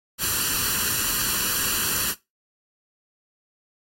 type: noise with comb filter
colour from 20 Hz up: white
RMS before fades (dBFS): -24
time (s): 0.18-2.15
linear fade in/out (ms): 50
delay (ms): 0.69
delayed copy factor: +0.75
effects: noise-tail reverb RT60 0.2 s tail -18 dB re dry + AAC 48 kbps